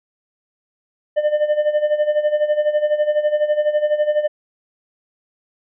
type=tone with tremolo; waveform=triangle; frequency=600 Hz; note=D5; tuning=37 cents sharp; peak=-10 dBFS; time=1.16-4.28 s; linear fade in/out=20 ms; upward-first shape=sine; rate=12 Hz; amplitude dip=75%; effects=resampled to 8000 Hz